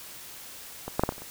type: clicks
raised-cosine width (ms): 1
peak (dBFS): -19 / -9 / -7 / -12 / -27 / -29 / -28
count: 7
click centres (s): 0.88 / 0.995 / 1.036 / 1.091 / 1.123 / 1.181 / 1.22
effects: white hiss -44 dBFS RMS until 1.3 s